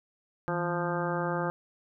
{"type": "harmonic tone with a mistuned harmonic", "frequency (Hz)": 174.61, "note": "F3", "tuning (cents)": 0, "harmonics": [1, 2, 3, 4, 5, 6, 7, 8, 9], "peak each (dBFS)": [-33, -35, -34, -39, -36, -43, -37, -43, -39], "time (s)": [0.48, 1.5], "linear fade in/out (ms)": 0, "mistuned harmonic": 1, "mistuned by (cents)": -110, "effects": []}